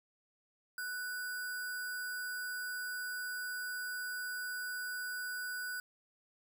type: tone with sample-and-hold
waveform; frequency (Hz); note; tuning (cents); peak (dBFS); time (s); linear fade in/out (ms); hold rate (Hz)
sine; 1484; F#6; +5; -37; 0.78-5.8; 2; 6300
effects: none

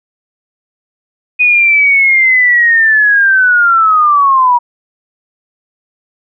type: linear sweep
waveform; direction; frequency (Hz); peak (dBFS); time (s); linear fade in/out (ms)
sine; down; 2489 to 951; -5; 1.39-4.59; 20
effects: none

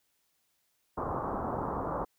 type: low-pass noise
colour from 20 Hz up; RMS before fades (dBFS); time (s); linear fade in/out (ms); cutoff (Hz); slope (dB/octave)
white; -34; 0.97-2.05; 10; 1200; 48
effects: white hiss -75 dBFS RMS until 2.18 s

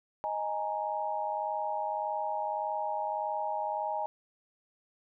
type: chord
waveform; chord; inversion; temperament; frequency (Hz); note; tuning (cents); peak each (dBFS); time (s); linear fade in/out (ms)
sine; D# suspended fourth; none; equal; 622.3 / 830.6 / 932.3; D#5 / G#5 / A#5; 0 / 0 / 0; -36 / -33 / -36; 0.24-4.06; 0
effects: none

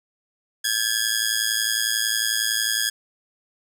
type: ring-modulated tone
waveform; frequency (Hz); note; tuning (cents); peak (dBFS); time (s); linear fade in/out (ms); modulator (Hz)
10% pulse; 1661; G#6; 0; -9; 0.64-2.9; 10; 55.5
effects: none

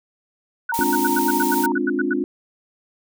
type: tone bursts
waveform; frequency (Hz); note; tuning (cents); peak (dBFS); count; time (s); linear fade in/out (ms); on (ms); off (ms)
sine; 1480; F#6; 0; -20; 13; 0.69-2.135; 5; 29; 89
type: tone with tremolo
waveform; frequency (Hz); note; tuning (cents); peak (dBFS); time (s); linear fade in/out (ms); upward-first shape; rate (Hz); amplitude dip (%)
sine; 925; A#5; -14; -19; 0.72-1.72; 2; triangle; 13; 45
type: noise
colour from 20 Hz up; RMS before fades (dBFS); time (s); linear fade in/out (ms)
blue; -28; 0.74-1.66; 0
type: chord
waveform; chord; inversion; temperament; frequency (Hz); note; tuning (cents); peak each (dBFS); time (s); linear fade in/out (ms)
sine; D half-diminished seventh; second; just; 211.4 / 264.3 / 293.7 / 352.4; Ab3 / C4 / D4 / F4; +31 / +18 / 0 / +16; -30 / -24 / -24 / -24; 0.79-2.24; 0
effects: none

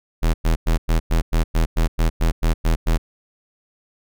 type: tone bursts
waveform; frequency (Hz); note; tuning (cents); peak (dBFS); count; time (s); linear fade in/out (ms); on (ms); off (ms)
square; 40.95; E1; -11; -15; 13; 0.22-2.98; 20; 120; 100
effects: none

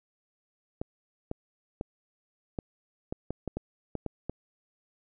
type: clicks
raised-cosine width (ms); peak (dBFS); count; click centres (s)
2; -19; 11; 0.815 / 1.314 / 1.811 / 2.588 / 3.125 / 3.306 / 3.477 / 3.57 / 3.953 / 4.063 / 4.296
effects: none

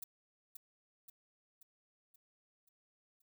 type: noise with echo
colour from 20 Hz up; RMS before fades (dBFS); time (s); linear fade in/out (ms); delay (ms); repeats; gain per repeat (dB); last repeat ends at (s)
violet; -44; 0.02-0.04; 5; 530; 6; -5; 3.22
effects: none

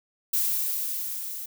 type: noise with level ramp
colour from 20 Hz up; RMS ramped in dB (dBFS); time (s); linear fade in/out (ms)
violet; -24 to -36; 0.33-1.46; 5
effects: none

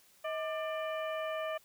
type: harmonic tone with a mistuned harmonic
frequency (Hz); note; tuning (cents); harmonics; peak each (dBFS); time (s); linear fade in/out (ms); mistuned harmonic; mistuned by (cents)
595; D5; +22; 1 / 2 / 3 / 4 / 5; -35 / -41 / -45 / -47 / -49; 0.24-1.58; 10; 1; +110
effects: white hiss -64 dBFS RMS until 1.64 s

